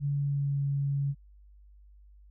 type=tone with pitch glide; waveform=sine; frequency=142.5 to 140.21 Hz; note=C#3 to C#3; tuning=+48 to +20 cents; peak=-26 dBFS; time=0-1.15 s; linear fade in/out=50 ms; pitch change=-28 cents; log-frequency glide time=0.1-0.62 s; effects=added 50 Hz sine -52 dBFS peak until 2.3 s